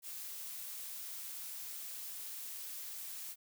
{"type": "noise", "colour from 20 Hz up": "blue", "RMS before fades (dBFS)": -45, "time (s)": [0.02, 3.36], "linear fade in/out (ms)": 50, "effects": []}